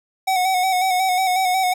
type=tone with vibrato; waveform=square; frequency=745 Hz; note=F#5; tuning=12 cents sharp; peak=-17 dBFS; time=0.27-1.74 s; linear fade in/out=10 ms; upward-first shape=square; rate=5.5 Hz; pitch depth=36 cents each way; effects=none

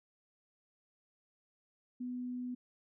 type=tone; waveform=sine; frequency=248.4 Hz; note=B3; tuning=10 cents sharp; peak=-37 dBFS; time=2-2.55 s; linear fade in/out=10 ms; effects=none

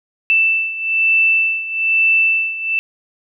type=beating tone pair; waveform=sine; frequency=2655 / 2656.1 Hz; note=E7 / E7; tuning=+12 / +12 cents; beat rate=1.1 Hz; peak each=-14 / -18 dBFS; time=0.3-2.79 s; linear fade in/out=0 ms; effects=none

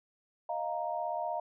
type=chord; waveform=sine; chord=Eb suspended second; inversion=none; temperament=equal; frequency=622.3 / 698.5 / 932.3 Hz; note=Eb5 / F5 / Bb5; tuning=0 / 0 / 0 cents; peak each=-37 / -35 / -37 dBFS; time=0.49-1.4 s; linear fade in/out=5 ms; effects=none

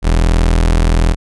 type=tone; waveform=35% pulse; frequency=41.2 Hz; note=E1; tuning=in tune; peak=-7 dBFS; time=0.02-1.16 s; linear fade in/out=50 ms; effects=resampled to 24000 Hz

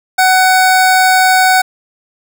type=tone; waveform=25% pulse; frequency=748 Hz; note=F#5; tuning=19 cents sharp; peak=-3 dBFS; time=0.18-1.62 s; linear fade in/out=10 ms; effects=none

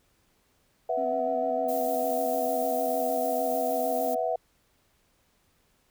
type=chord; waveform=sine; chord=B suspended fourth; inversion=none; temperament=just; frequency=493.9 / 658.5 / 740.8 Hz; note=B4 / E5 / F#5; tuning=0 / -2 / +2 cents; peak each=-31 / -28 / -30 dBFS; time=0.89-4.36 s; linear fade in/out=5 ms
type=tone with vibrato; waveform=triangle; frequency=262 Hz; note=C4; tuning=2 cents sharp; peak=-33 dBFS; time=0.97-4.16 s; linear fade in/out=10 ms; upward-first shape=square; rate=6.6 Hz; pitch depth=43 cents each way
type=noise; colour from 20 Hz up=violet; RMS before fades=-39 dBFS; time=1.68-4.15 s; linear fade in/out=10 ms
effects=pink hiss -68 dBFS RMS until 5.9 s

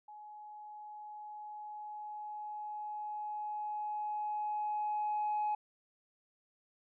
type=tone with level ramp; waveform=sine; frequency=843 Hz; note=G#5; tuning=26 cents sharp; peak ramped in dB=-48 to -29 dBFS; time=0.08-5.55 s; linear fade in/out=5 ms; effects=tanh soft clip ceiling -28 dBFS

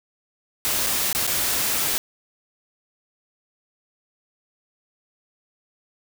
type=noise with dropouts; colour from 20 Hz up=white; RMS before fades=-23 dBFS; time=0.65-1.98 s; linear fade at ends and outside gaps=0 ms; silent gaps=0.865-0.869 / 1.128-1.149 / 1.267-1.275 s; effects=none

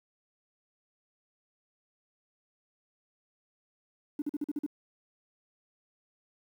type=tone bursts; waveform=triangle; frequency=293.7 Hz; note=D4; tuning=in tune; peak=-25 dBFS; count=7; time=4.19-4.664 s; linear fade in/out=5 ms; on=30 ms; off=44 ms; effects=tanh soft clip ceiling -27 dBFS + 10-bit

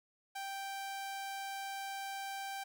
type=tone; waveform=sawtooth; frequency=784 Hz; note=G5; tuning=in tune; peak=-36 dBFS; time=0.35-2.64 s; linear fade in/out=10 ms; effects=none

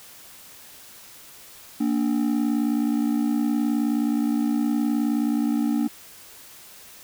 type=ring-modulated tone; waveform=triangle; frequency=261.6 Hz; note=C4; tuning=in tune; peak=-15 dBFS; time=1.8-5.88 s; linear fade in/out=10 ms; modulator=29.6 Hz; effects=white hiss -46 dBFS RMS until 7.03 s

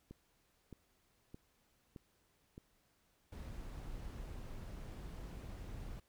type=click train; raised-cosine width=3 ms; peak=-37 dBFS; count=5; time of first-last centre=0.11-2.579 s; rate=1.62 Hz
type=noise; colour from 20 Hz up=brown; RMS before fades=-47 dBFS; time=3.32-6 s; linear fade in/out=5 ms
effects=pink hiss -75 dBFS RMS until 6.08 s

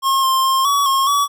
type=tone with pitch steps; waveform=square; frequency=1076 / 1056 / 1063 / 1131 / 1078 / 1138 Hz; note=C6 / C6 / C6 / C#6 / C#6 / C#6; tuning=+48 / +16 / +27 / +34 / -49 / +45 cents; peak=-14 dBFS; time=0.02-1.28 s; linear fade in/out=50 ms; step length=210 ms; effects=none

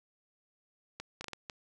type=clicks; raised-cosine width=0.2 ms; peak=-23 dBFS; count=6; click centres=1 / 1.21 / 1.243 / 1.283 / 1.333 / 1.498 s; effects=none

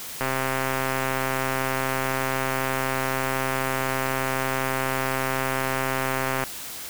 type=click train; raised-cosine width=0.5 ms; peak=-10 dBFS; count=823; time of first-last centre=0.21-6.437 s; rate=132 Hz; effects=white hiss -36 dBFS RMS until 6.89 s

